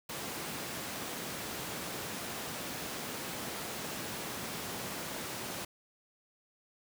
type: high-pass noise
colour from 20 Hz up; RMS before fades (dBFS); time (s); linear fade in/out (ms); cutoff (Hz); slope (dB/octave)
pink; -40; 0.09-5.65; 5; 150; 12
effects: none